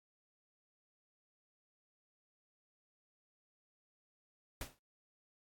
pink noise with exponential decay, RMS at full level -40 dBFS, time 4.61-4.79 s, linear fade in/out 2 ms, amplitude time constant 37 ms, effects AAC 64 kbps

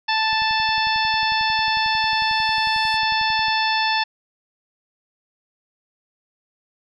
harmonic tone, 880 Hz, A5, in tune, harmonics 1 / 2 / 3 / 4 / 5 / 6, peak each -21 / -24 / -26 / -27 / -28 / -29 dBFS, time 0.08-4.04 s, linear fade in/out 10 ms
click train, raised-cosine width 5 ms, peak -29 dBFS, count 36, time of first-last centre 0.33-3.483 s, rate 11.1 Hz
violet noise with exponential growth, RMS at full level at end -38 dBFS, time 0.44-2.97 s, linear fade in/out 5 ms, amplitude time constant 550 ms
effects resampled to 24000 Hz

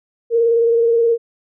sine tone with vibrato, 463.7 Hz, A#4, 9 cents flat, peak -11 dBFS, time 0.3-1.18 s, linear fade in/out 50 ms, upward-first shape square, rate 19 Hz, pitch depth 22 cents each way, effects none

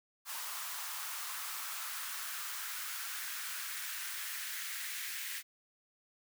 white noise with high-pass filter sweep, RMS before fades -41 dBFS, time 0.25-5.43 s, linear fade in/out 50 ms, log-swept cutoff 1000 to 1900 Hz, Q 2.5, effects none

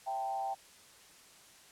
sine tone with frequency modulation, 784 Hz, G5, in tune, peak -33 dBFS, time 0.06-0.55 s, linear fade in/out 20 ms, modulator 119 Hz, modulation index 0.69, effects white hiss -58 dBFS RMS until 1.71 s + low-pass 10000 Hz 12 dB/octave

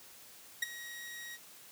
sawtooth tone with ADSR envelope, 1896 Hz, A#6, 29 cents sharp, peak -24 dBFS, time 0.62-1.38 s, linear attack 7 ms, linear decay 17 ms, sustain -16 dB, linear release 40 ms, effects white hiss -55 dBFS RMS until 1.71 s + high-pass 80 Hz 12 dB/octave

